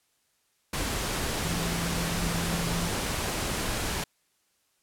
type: tone in noise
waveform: sine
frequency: 169.6 Hz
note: E3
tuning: 50 cents sharp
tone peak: -31 dBFS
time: 1.45-2.9 s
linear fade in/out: 5 ms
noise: pink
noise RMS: -30 dBFS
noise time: 0.73-4.04 s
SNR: -4 dB
effects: white hiss -71 dBFS RMS until 4.82 s + low-pass 12000 Hz 12 dB/octave